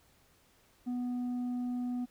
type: tone with tanh clipping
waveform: sine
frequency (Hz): 246.5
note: B3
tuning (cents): -3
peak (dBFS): -33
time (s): 0.86-2.06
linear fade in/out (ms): 20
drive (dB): 4
effects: pink hiss -66 dBFS RMS until 2.1 s